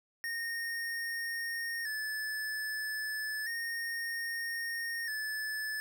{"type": "tone with vibrato", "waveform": "square", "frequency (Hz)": 1791, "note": "A6", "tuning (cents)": 30, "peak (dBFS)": -35, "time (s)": [0.24, 5.8], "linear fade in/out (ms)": 0, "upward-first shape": "square", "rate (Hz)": 0.31, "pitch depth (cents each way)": 54, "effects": []}